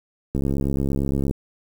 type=click train; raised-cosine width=3 ms; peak=-11 dBFS; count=67; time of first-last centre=0.35-1.311 s; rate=68.7 Hz; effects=7-bit